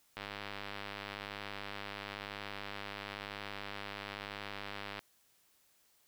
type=click train; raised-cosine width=0.3 ms; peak=-25 dBFS; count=488; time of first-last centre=0.17-4.992 s; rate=101 Hz; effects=white hiss -70 dBFS RMS until 6.07 s